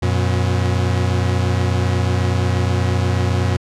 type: tone pair together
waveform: 40% pulse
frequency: 91 / 119.24 Hz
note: F#2 / A#2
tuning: -28 / +40 cents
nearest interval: perfect fourth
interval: 468 cents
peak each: -16 / -19 dBFS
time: 0.02-3.57 s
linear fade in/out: 10 ms
effects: low-pass 7000 Hz 12 dB/octave